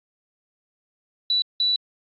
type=tone bursts at uneven times; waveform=sine; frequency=3951 Hz; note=B7; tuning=in tune; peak=-18 dBFS; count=2; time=1.3-1.42 / 1.6-1.76 s; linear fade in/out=2 ms; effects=AAC 32 kbps